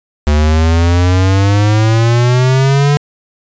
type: exponential sweep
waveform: square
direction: up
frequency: 73.42 to 146.5 Hz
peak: -8 dBFS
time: 0.27-2.97 s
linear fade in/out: 0 ms
effects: resampled to 16000 Hz